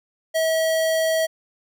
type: tone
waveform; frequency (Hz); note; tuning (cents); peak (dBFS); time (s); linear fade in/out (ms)
square; 644; E5; -41; -19; 0.34-1.27; 20
effects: none